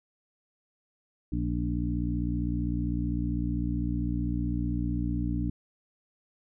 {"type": "harmonic tone with a mistuned harmonic", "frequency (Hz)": 59.9, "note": "A#1", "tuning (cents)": 48, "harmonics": [1, 2, 3, 4, 5], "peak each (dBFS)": [-31, -33, -34, -36, -33], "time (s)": [1.32, 5.5], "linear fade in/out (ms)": 5, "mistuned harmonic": 5, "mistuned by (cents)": -25, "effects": []}